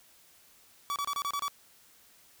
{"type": "tone bursts", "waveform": "45% pulse", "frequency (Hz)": 1142, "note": "D6", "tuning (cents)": -49, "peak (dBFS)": -30, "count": 7, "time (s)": [0.9, 1.481], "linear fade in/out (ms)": 0, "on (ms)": 59, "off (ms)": 28, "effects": ["white hiss -60 dBFS RMS until 2.4 s"]}